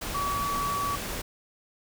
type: tone in noise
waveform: sine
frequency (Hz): 1138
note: C#6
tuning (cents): +45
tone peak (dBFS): -27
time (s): 0.14-0.96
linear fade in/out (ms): 10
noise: pink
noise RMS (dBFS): -34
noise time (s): 0.01-1.22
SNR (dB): +4
effects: none